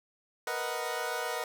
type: chord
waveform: 20% pulse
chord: B major seventh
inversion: third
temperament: equal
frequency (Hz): 466.2 / 493.9 / 622.3 / 740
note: A#4 / B4 / D#5 / F#5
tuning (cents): 0 / 0 / 0 / 0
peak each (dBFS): -33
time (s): 0.47-1.44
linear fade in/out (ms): 2
effects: none

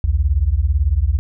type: beating tone pair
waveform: sine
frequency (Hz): 61.74 / 79.74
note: B1 / D#2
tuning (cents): 0 / +43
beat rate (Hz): 18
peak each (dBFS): -16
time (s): 0.04-1.19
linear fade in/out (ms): 0
effects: none

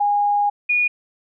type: tone pair in turn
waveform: sine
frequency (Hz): 820 / 2449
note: G#5 / D#7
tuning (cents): -22 / -28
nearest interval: octave + perfect fifth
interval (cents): 1894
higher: second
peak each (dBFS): -15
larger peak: neither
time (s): 0-0.5 / 0.69-0.88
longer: first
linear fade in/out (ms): 10
effects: none

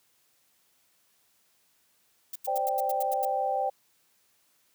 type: noise bursts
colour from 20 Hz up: violet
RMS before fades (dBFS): -36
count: 9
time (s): 2.33-3.253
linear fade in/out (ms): 5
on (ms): 27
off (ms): 85
type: chord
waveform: sine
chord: C suspended second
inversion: none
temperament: just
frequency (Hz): 523.3 / 588.7 / 784.9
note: C5 / D5 / G5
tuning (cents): 0 / +4 / +2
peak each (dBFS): -32 / -33 / -27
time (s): 2.47-3.7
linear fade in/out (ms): 10
effects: white hiss -68 dBFS RMS until 4.74 s + high-pass 80 Hz 12 dB/octave

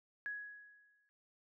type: tone with exponential decay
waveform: sine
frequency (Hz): 1672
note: G#6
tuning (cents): +11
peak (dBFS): -37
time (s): 0.26-1.09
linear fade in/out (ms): 0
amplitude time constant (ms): 180
effects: none

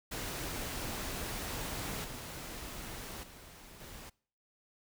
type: noise with level steps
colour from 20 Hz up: pink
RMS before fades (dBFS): -39 / -44 / -53 / -49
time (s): 0.11-4.1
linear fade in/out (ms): 10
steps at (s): 2.04 / 3.23 / 3.8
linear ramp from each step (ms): 5
effects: noise-tail reverb RT60 0.5 s tail -24 dB re dry

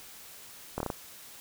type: slowing click train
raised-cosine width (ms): 1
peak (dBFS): -17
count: 5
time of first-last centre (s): 0.78-0.902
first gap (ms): 23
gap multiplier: 1.19
effects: white hiss -49 dBFS RMS until 1.4 s

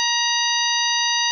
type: harmonic tone with a mistuned harmonic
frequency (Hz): 945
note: A#5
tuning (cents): +23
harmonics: 1 / 2 / 3 / 4 / 5 / 6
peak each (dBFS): -25 / -25 / -25 / -25 / -25 / -25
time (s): 0-1.31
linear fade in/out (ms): 0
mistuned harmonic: 6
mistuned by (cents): +93
effects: none

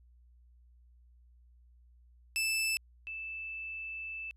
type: tone pair in turn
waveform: sawtooth / sine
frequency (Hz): 2637 / 2637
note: E7 / E7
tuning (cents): 0 / 0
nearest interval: unison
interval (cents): 0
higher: neither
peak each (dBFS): -26 / -38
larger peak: first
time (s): 2.36-2.77 / 3.07-4.31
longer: second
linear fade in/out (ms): 0
effects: added 60 Hz sine -58 dBFS peak until 4.36 s + resampled to 32000 Hz

